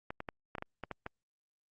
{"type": "clicks", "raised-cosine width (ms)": 0.5, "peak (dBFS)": -24, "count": 9, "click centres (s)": [0.105, 0.204, 0.288, 0.552, 0.583, 0.624, 0.837, 0.913, 1.064], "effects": ["Opus 48 kbps"]}